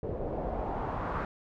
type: noise with low-pass filter sweep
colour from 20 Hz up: pink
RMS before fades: -34 dBFS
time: 0.03-1.25 s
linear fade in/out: 2 ms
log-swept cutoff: 480 to 1300 Hz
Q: 2.4
effects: none